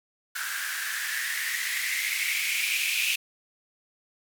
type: noise with band-pass filter sweep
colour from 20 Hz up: violet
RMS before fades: -29 dBFS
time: 0.35-3.16 s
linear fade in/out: 10 ms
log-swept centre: 1500 to 2600 Hz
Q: 8
effects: none